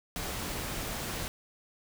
pink noise, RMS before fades -36 dBFS, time 0.16-1.28 s, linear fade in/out 0 ms, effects none

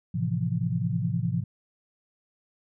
sine chord, F major seventh, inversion first, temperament equal, 110 / 130.81 / 164.81 / 174.61 Hz, A2 / C3 / E3 / F3, 0 / 0 / 0 / 0 cents, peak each -30 dBFS, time 0.14-1.44 s, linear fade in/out 10 ms, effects none

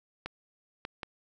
clicks, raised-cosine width 0.3 ms, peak -20 dBFS, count 3, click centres 0.26 / 0.851 / 1.032 s, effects none

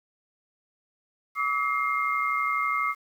sine tone cluster, 1148 / 1280 / 2119 Hz, D6 / D#6 / C7, -40 / +49 / +21 cents, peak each -28 dBFS, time 1.35-2.95 s, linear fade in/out 50 ms, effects 9-bit

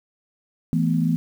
sine chord, E suspended fourth, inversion none, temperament equal, 164.81 / 220 / 246.9 Hz, E3 / A3 / B3, 0 / 0 / 0 cents, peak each -20 / -25 / -23 dBFS, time 0.73-1.16 s, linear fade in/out 0 ms, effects 8-bit

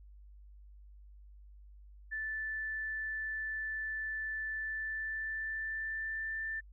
sine tone with pitch glide, 1756 to 1776.4 Hz, A6 to A6, -4 to +16 cents, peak -35 dBFS, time 2.11-6.61 s, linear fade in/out 20 ms, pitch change +20 cents, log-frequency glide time 4.49-6.45 s, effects added 50 Hz sine -52 dBFS peak until 6.72 s

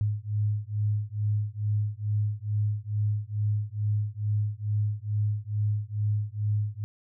sine beating tone pair, 103.8 / 106.1 Hz, G#2 / G#2, 0 / +38 cents, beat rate 2.3 Hz, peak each -28 dBFS, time 0.01-6.84 s, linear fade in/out 0 ms, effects none

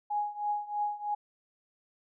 sine tone with tremolo, 830.6 Hz, G#5, in tune, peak -26 dBFS, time 0.1-1.15 s, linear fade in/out 10 ms, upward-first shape triangle, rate 3.1 Hz, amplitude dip 90%, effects none

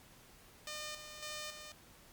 5% pulse tone with tremolo, 606 Hz, D#5, 46 cents flat, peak -30 dBFS, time 0.67-1.72 s, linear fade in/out 2 ms, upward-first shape square, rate 1.8 Hz, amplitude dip 55%, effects pink hiss -60 dBFS RMS until 2.12 s + MP3 96 kbps

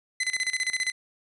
sawtooth tone with tremolo, 2031 Hz, B6, 48 cents sharp, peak -20 dBFS, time 0.2-0.92 s, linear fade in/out 5 ms, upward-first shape square, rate 15 Hz, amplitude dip 80%, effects resampled to 24000 Hz

